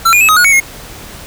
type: tone with pitch steps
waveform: square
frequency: 1346 / 2433 / 2589 / 1261 / 1447 / 2231 / 2155 Hz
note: E6 / D#7 / E7 / D#6 / F#6 / C#7 / C#7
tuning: +36 / -39 / -32 / +23 / -39 / +11 / -49 cents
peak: -6 dBFS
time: 0.05-0.603 s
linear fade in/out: 10 ms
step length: 79 ms
effects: pink hiss -31 dBFS RMS until 1.26 s